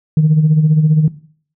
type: tone with tremolo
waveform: sine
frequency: 154.8 Hz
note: D#3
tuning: 9 cents flat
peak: -4 dBFS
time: 0.17-1.08 s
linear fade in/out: 2 ms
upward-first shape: sine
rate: 15 Hz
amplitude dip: 55%
effects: noise-tail reverb RT60 0.5 s tail -17 dB re dry + tanh soft clip ceiling -3 dBFS